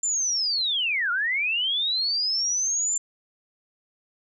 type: linear two-way sweep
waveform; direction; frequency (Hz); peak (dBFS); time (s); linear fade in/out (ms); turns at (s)
sine; down then up; 7300 to 1367 to 7300; -22; 0.03-2.98; 5; 1.11
effects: none